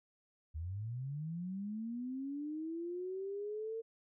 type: linear sweep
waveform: sine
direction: up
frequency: 74.2 to 456.2 Hz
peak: -38 dBFS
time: 0.54-3.82 s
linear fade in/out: 20 ms
effects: none